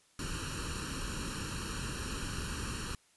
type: noise with comb filter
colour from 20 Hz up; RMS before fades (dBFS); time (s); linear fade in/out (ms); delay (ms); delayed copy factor
pink; -38; 0.19-2.95; 2; 0.71; +0.85
effects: white hiss -67 dBFS RMS until 3.16 s + resampled to 24000 Hz